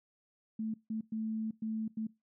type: tone bursts at uneven times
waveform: sine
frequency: 220 Hz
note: A3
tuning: in tune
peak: -33 dBFS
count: 5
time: 0.59-0.74 / 0.9-1.01 / 1.12-1.51 / 1.62-1.88 / 1.97-2.07 s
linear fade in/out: 5 ms
effects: noise-tail reverb RT60 0.2 s tail -20 dB re dry